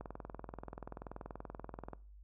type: click train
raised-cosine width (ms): 1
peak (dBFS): -30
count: 41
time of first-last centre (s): 0.01-1.933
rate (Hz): 20.8
effects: noise-tail reverb RT60 0.4 s tail -21 dB re dry + added 50 Hz sine -53 dBFS peak until 2.23 s